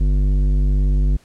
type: tone with tanh clipping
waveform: sine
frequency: 49 Hz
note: G1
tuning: in tune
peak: -15 dBFS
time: 0-1.17 s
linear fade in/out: 10 ms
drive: 12 dB
effects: pink hiss -54 dBFS RMS until 1.24 s + low-pass 10000 Hz 12 dB/octave